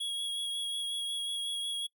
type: tone with vibrato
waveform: square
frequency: 3322 Hz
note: G#7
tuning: in tune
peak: -33 dBFS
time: 0-1.87 s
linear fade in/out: 10 ms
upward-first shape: sine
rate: 5.5 Hz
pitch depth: 15 cents each way
effects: noise-tail reverb RT60 0.1 s tail -21 dB re dry